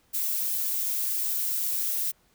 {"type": "noise", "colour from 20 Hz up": "violet", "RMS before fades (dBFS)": -28, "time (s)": [0.13, 2.12], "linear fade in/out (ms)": 20, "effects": ["pink hiss -65 dBFS RMS until 2.34 s"]}